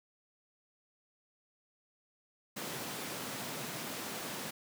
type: high-pass noise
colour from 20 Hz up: pink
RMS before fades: -41 dBFS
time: 2.56-4.51 s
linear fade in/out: 10 ms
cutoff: 140 Hz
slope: 24 dB/octave
effects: none